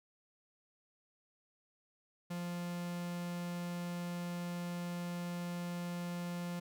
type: tone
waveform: 45% pulse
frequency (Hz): 174.61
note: F3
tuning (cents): 0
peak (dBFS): -38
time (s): 2.3-6.6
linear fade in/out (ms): 10
effects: none